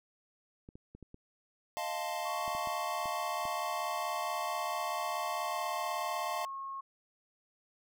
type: clicks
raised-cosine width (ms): 3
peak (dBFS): -36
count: 10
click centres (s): 0.689 / 0.755 / 0.95 / 1.027 / 1.144 / 2.479 / 2.55 / 2.673 / 3.057 / 3.454
type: chord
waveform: square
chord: F dominant seventh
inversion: third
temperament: equal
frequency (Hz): 622.3 / 698.5 / 880 / 1046.5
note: Eb5 / F5 / A5 / C6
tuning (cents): 0 / 0 / 0 / 0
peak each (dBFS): -42 / -39 / -40 / -44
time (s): 1.77-6.45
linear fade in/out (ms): 0
type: tone with pitch glide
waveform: sine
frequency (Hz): 1111 to 1086.3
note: C#6 to C#6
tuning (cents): +4 to -35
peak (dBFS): -38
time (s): 2.25-6.81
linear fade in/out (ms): 10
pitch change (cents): -39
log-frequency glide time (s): 5.44-5.57
effects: none